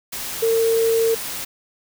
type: tone in noise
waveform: sine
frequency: 454.1 Hz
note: A#4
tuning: 45 cents flat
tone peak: -15 dBFS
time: 0.42-1.15 s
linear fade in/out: 10 ms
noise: white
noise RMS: -29 dBFS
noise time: 0.12-1.45 s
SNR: +11 dB
effects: none